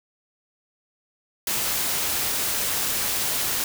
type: noise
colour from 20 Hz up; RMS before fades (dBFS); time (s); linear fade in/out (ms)
white; -25; 1.47-3.64; 2
effects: none